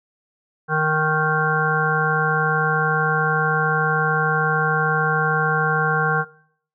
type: harmonic tone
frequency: 155.56 Hz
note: D#3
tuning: in tune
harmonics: 1 / 3 / 5 / 7 / 9 / 10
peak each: -23 / -25 / -25 / -26 / -24 / -24 dBFS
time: 0.68-6.25 s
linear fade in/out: 50 ms
effects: noise-tail reverb RT60 0.6 s tail -19 dB re dry